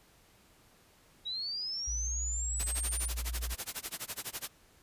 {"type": "linear sweep", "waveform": "sine", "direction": "up", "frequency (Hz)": [3802, 9470], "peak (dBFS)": -34, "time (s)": [1.25, 3.09], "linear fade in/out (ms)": 20}
{"type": "tone", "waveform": "sine", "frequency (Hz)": 59, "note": "A#1", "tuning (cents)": 22, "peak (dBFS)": -34, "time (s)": [1.87, 3.55], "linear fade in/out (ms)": 10}
{"type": "noise with tremolo", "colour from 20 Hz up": "white", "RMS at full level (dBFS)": -36, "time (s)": [2.59, 4.49], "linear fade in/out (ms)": 10, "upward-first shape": "sine", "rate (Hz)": 12, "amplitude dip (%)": 100}
{"effects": ["pink hiss -63 dBFS RMS until 4.82 s", "resampled to 32000 Hz"]}